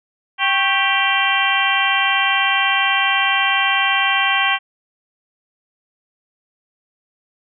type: harmonic tone with a mistuned harmonic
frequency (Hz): 392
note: G4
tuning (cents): 0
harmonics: 2 / 3 / 4 / 5 / 6 / 7 / 8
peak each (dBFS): -22 / -22 / -22 / -22 / -22 / -22 / -22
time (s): 0.38-4.59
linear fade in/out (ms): 50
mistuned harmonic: 3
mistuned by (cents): -110
effects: none